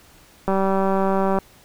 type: click train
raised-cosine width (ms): 1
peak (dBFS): -8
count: 176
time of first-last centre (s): 0.48-1.387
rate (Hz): 193
effects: pink hiss -51 dBFS RMS until 1.64 s